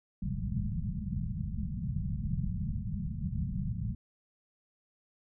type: low-pass noise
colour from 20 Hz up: white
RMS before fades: -34 dBFS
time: 0.22-3.95 s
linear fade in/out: 5 ms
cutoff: 210 Hz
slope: 96 dB/octave
effects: none